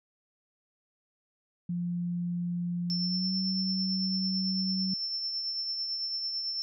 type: tone with pitch glide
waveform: sine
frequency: 174.61 to 189.32 Hz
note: F3 to F#3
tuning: 0 to +40 cents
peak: -29 dBFS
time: 1.69-4.94 s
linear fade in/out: 5 ms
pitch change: +140 cents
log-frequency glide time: 2.88-3.34 s
type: tone with tremolo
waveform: sine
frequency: 5360 Hz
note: E8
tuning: 28 cents sharp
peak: -29 dBFS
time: 2.9-6.62 s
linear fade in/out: 0 ms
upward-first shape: triangle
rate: 9 Hz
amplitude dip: 40%
effects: none